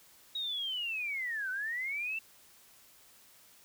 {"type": "linear two-way sweep", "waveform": "sine", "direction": "down then up", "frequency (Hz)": [3818, 1482, 2699], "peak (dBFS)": -33, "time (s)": [0.35, 2.19], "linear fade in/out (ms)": 5, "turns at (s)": 1.5, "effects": ["white hiss -60 dBFS RMS until 3.64 s"]}